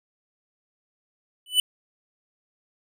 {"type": "tone with exponential growth", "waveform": "square", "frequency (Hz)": 2988, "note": "F#7", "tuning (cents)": 16, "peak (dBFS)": -13, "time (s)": [1.46, 1.6], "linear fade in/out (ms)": 2, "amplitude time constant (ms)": 29, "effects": []}